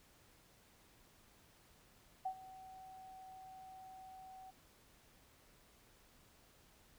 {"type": "tone with ADSR envelope", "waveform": "sine", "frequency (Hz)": 756, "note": "F#5", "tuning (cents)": 37, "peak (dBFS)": -35, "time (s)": [2.25, 4.51], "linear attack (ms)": 9, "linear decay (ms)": 77, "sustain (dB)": -17, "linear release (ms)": 13, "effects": ["pink hiss -67 dBFS RMS until 6.98 s"]}